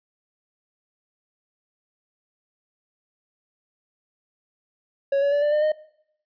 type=tone with pitch steps; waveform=triangle; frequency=554.4 / 566 / 577.9 / 590.1 / 602.5 / 615.1 Hz; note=C#5 / C#5 / D5 / D5 / D5 / D#5; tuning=0 / +36 / -28 / +8 / +44 / -20 cents; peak=-16 dBFS; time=5.12-5.72 s; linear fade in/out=5 ms; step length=100 ms; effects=noise-tail reverb RT60 0.7 s tail -20 dB re dry + resampled to 11025 Hz